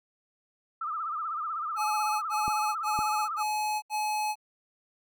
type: tone with vibrato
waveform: sine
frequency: 1263 Hz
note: D#6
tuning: 26 cents sharp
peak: -30 dBFS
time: 0.81-3.43 s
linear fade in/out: 5 ms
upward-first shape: sine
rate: 16 Hz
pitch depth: 110 cents each way
type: tone bursts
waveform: square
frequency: 850 Hz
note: G#5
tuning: 40 cents sharp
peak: -28 dBFS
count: 5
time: 1.76-4.356 s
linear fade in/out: 50 ms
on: 460 ms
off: 74 ms
type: clicks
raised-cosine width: 3 ms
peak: -24 dBFS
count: 2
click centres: 2.48 / 2.99 s
effects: none